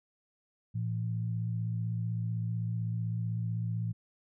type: tone pair together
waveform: sine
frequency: 113.09 / 168.9 Hz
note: A2 / E3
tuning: +48 / +42 cents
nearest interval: perfect fifth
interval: 694 cents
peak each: -31 / -37 dBFS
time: 0.74-3.93 s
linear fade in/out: 20 ms
effects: none